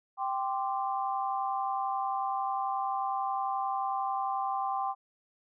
sine chord, G suspended fourth, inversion none, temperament equal with one note detuned, 784 / 1043.5 / 1174.7 Hz, G5 / C6 / D6, 0 / -5 / 0 cents, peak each -31 / -34 / -37 dBFS, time 0.17-4.95 s, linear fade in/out 50 ms, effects none

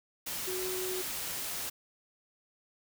sine tone in noise, 370 Hz, F#4, in tune, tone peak -35 dBFS, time 0.47-1.02 s, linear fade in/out 10 ms, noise white, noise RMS -37 dBFS, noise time 0.26-1.7 s, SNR -1 dB, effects none

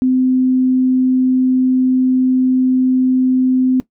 sine tone, 256.9 Hz, C4, 32 cents flat, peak -10 dBFS, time 0.02-3.8 s, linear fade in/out 0 ms, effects noise-tail reverb RT60 0.1 s tail -17 dB re dry

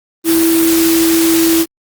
sine tone in noise, 329.6 Hz, E4, in tune, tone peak -9 dBFS, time 0.24-1.66 s, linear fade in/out 50 ms, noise white, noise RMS -17 dBFS, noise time 0.24-1.66 s, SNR +5 dB, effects Opus 32 kbps

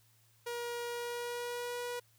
sawtooth tone with pitch glide, 476.7 to 485.3 Hz, A#4 to B4, +39 to -30 cents, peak -33 dBFS, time 0.46-2 s, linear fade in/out 10 ms, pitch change +31 cents, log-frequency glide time 0.87-1.8 s, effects added 112 Hz sine -68 dBFS peak until 2.18 s + white hiss -69 dBFS RMS until 2.18 s

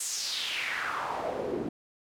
pink noise with band-pass filter sweep, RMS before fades -33 dBFS, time 0-1.69 s, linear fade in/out 5 ms, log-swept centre 8200 to 280 Hz, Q 3.2, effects none

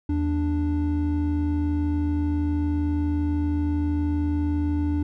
triangle tone pair together, 80.35 / 293.7 Hz, E2 / D4, -44 / 0 cents, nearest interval octave + minor seventh, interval 2244 cents, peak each -22 dBFS, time 0.09-5.03 s, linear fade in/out 5 ms, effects none

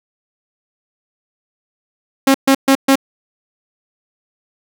sawtooth tone bursts, 270.6 Hz, C#4, 42 cents flat, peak -4 dBFS, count 4, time 2.27-2.956 s, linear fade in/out 5 ms, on 74 ms, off 130 ms, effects none

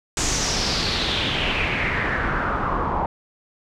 pink noise with low-pass filter sweep, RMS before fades -23 dBFS, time 0.17-3.06 s, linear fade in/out 2 ms, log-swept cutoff 7200 to 910 Hz, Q 4, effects none

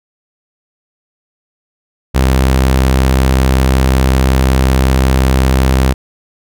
sawtooth tone, 65.41 Hz, C2, in tune, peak -4 dBFS, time 2.14-5.94 s, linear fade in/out 20 ms, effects none

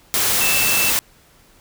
sine tone in noise, 2653 Hz, E7, 10 cents sharp, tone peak -20 dBFS, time 0.41-0.9 s, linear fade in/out 0 ms, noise white, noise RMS -18 dBFS, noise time 0.14-0.99 s, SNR -5 dB, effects pink hiss -52 dBFS RMS until 1.6 s

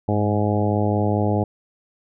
harmonic tone with a mistuned harmonic, 104.6 Hz, G#2, 13 cents sharp, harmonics 1 / 2 / 3 / 4 / 5 / 6 / 7 / 8, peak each -21 / -24 / -26 / -27 / -28 / -29 / -29 / -30 dBFS, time 0.08-1.44 s, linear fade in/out 5 ms, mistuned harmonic 1, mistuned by -46 cents, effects none

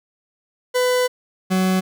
40% pulse tone pair in turn, 500 / 186.9 Hz, B4 / F#3, +21 / +18 cents, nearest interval octave + perfect fourth, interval 1703 cents, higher first, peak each -15 dBFS, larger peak neither, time 0.74-1.08 / 1.5-1.81 s, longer first, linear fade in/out 20 ms, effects none

